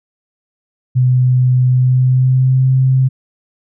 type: tone with pitch glide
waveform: sine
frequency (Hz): 126.7 to 131.02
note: B2 to C3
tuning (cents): +45 to +3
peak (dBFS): -8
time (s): 0.95-3.09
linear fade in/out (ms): 20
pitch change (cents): +58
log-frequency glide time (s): 1.69-2.71
effects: none